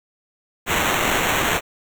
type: noise with sample-and-hold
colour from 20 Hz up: blue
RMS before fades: -20 dBFS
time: 0.66-1.61 s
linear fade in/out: 50 ms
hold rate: 4900 Hz
effects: none